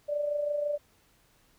sine tone with amplitude modulation, 587 Hz, D5, 1 cent flat, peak -25 dBFS, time 0.08-0.78 s, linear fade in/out 20 ms, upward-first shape sine, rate 26 Hz, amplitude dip 50%, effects pink hiss -65 dBFS RMS until 1.58 s

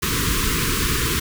pink band-stop noise, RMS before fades -21 dBFS, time 0.02-1.2 s, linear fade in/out 10 ms, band 470 to 1000 Hz, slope 96 dB/octave, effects none

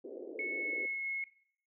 white band-pass noise, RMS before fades -45 dBFS, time 0.04-0.86 s, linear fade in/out 5 ms, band 290 to 520 Hz, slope 48 dB/octave
sine tone with pitch glide, 2200 to 2175 Hz, C#7 to C#7, -14 to -33 cents, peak -34 dBFS, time 0.39-1.24 s, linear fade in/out 2 ms, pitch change -19 cents, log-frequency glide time 0.56-1.05 s
effects noise-tail reverb RT60 0.6 s tail -17 dB re dry

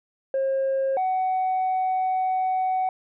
sine tone pair in turn, 537 / 748.8 Hz, C5 / F#5, +45 / +20 cents, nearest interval tritone, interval 575 cents, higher second, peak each -19 dBFS, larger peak neither, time 0.34-0.97 / 0.97-2.89 s, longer second, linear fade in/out 2 ms, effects tanh soft clip ceiling -19 dBFS

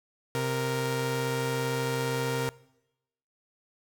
sawtooth tone pair together, 131.09 / 466.2 Hz, C3 / A#4, +4 / 0 cents, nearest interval octave + minor seventh, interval 2196 cents, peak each -26 dBFS, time 0.35-2.49 s, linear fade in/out 0 ms, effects noise-tail reverb RT60 0.9 s tail -22 dB re dry

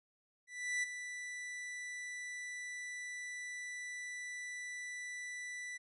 45% pulse tone with ADSR envelope, 1975.5 Hz, B6, in tune, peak -32 dBFS, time 0.47-5.78 s, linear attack 360 ms, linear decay 16 ms, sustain -10 dB, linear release 17 ms, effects resampled to 24000 Hz

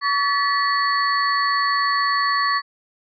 sine tone cluster, 1134 / 1741 / 1945 / 4434 Hz, C#6 / A6 / B6 / C#8, +39 / -19 / -27 / 0 cents, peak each -19 / -26 / -25 / -26 dBFS, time 0.01-2.62 s, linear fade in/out 50 ms, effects none

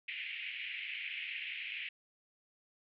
pink band-pass noise, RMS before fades -42 dBFS, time 0.08-1.89 s, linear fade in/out 5 ms, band 2100 to 2900 Hz, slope 48 dB/octave, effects none

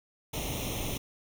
pink noise with comb filter, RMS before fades -34 dBFS, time 0.33-0.98 s, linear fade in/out 10 ms, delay 0.32 ms, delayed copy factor +0.85, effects none

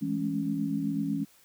sine chord, A major seventh, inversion second, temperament equal with one note detuned, 164.81 / 207.7 / 215.8 / 277.2 Hz, E3 / G#3 / A3 / C#4, 0 / 0 / -33 / 0 cents, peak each -34 / -33 / -36 / -30 dBFS, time 0.01-1.25 s, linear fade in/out 20 ms, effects white hiss -60 dBFS RMS until 1.44 s

